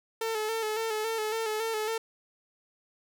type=tone with vibrato; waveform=sawtooth; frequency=440 Hz; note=A4; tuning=in tune; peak=-25 dBFS; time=0.21-1.98 s; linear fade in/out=5 ms; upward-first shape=square; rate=3.6 Hz; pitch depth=40 cents each way; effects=none